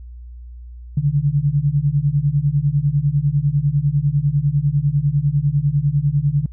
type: beating tone pair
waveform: sine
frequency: 138.59 / 148.59 Hz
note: C#3 / D3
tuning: 0 / +21 cents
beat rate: 10 Hz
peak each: -18 / -17 dBFS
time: 0.97-6.46 s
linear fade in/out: 5 ms
effects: added 60 Hz sine -33 dBFS peak until 6.52 s